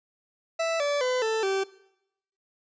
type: tone with pitch steps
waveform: 40% pulse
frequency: 659.3 / 577.3 / 505.5 / 442.6 / 387.5 Hz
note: E5 / D5 / B4 / A4 / G4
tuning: 0 / -30 / +40 / +10 / -20 cents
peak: -23 dBFS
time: 0.59-1.64 s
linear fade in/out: 10 ms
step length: 210 ms
effects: noise-tail reverb RT60 0.8 s tail -19 dB re dry + resampled to 16000 Hz